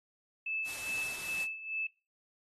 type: tone with tremolo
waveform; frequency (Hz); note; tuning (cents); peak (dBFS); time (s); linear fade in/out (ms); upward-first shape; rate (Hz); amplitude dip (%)
sine; 2622; E7; -10; -31; 0.46-1.87; 5; sine; 2.4; 75
type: noise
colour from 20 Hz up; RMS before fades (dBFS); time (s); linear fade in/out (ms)
white; -43; 0.64-1.47; 50
effects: noise-tail reverb RT60 0.3 s tail -20 dB re dry + AAC 32 kbps